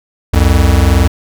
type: tone pair together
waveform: square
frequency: 65.9 / 87.78 Hz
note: C2 / F2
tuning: +13 / +9 cents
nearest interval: perfect fourth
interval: 496 cents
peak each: -10 dBFS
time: 0.33-1.08 s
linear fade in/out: 10 ms
effects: none